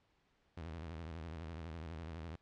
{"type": "tone with vibrato", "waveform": "sawtooth", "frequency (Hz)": 81.4, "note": "E2", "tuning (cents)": -21, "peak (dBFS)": -40, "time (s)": [0.57, 2.36], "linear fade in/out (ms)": 5, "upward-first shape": "square", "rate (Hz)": 12, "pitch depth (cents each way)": 100, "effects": ["pink hiss -75 dBFS RMS until 2.41 s", "low-pass 4000 Hz 12 dB/octave"]}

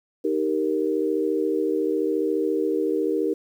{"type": "chord", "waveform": "sine", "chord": "Eb major", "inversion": "none", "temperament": "equal", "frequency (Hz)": [311.1, 392, 466.2], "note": ["Eb4", "G4", "Bb4"], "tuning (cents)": [0, 0, 0], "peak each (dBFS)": -25, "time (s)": [0.24, 3.34], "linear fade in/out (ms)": 10, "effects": ["9-bit"]}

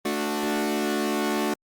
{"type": "chord", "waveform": "sawtooth", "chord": "D major", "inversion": "second", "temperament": "equal with one note detuned", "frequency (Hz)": [220, 293.7, 366.4], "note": ["A3", "D4", "F#4"], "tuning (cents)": [0, 0, -17], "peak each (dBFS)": -24, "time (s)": [0.05, 1.54], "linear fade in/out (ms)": 5, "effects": ["Opus 24 kbps"]}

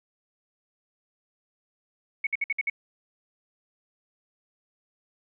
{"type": "tone bursts", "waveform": "sine", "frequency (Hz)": 2217, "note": "C#7", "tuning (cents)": 0, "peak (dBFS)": -23, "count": 6, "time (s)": [2.24, 2.699], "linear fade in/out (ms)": 5, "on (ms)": 29, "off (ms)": 57, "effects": []}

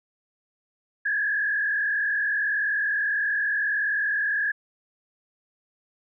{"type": "tone with frequency modulation", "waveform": "sine", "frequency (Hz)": 1675, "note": "G#6", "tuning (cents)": 14, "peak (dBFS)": -22, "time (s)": [1.05, 4.52], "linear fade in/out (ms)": 10, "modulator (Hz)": 40.8, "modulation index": 1.5, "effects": []}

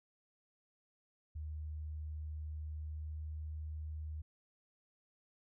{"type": "tone with pitch glide", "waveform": "sine", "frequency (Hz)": [76.7, 77.19], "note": ["D#2", "D#2"], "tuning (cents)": [-24, -13], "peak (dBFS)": -40, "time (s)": [1.35, 4.22], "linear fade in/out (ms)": 10, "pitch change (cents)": 11, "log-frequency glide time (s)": [2.84, 3.2], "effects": []}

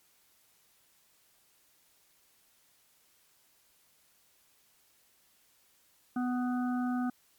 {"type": "harmonic tone", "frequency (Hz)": 248.5, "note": "B3", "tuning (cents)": 11, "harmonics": [1, 3, 5, 6], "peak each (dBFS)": [-29, -39, -43, -45], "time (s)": [6.16, 7.1], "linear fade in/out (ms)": 5, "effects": ["white hiss -67 dBFS RMS until 7.38 s", "MP3 96 kbps"]}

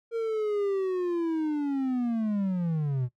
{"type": "linear sweep", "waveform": "triangle", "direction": "down", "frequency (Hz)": [464, 120], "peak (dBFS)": -23, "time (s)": [0.11, 3.09], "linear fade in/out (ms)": 50, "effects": ["noise-tail reverb RT60 0.1 s tail -18 dB re dry"]}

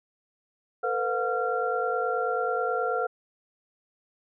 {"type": "tone cluster", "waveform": "sine", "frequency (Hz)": [453.7, 503, 718, 1377], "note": ["A#4", "B4", "F5", "F6"], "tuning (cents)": [-47, 32, 48, -25], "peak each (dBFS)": -30, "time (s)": [0.83, 3.07], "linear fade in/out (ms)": 10, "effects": []}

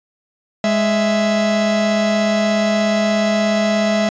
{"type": "tone pair together", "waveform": "45% pulse", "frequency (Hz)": [207.5, 659.3], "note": ["G#3", "E5"], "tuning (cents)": [-1, 0], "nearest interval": "octave + minor sixth", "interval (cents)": 2001, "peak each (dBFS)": -17, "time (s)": [0.64, 4.09], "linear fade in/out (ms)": 2, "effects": ["resampled to 16000 Hz"]}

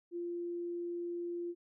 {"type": "tone", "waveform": "sine", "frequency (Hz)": 346.4, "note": "F4", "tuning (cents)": -14, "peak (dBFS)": -36, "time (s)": [0.11, 1.55], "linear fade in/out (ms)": 50, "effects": []}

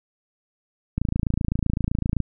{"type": "click train", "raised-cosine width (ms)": 5, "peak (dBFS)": -10, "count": 35, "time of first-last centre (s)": [0.98, 2.203], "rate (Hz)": 27.8, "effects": []}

